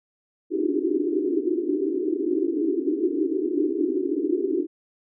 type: band-pass noise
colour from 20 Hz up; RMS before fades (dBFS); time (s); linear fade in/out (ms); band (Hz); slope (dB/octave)
white; -24; 0.5-4.67; 50; 280 to 400; 96
effects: none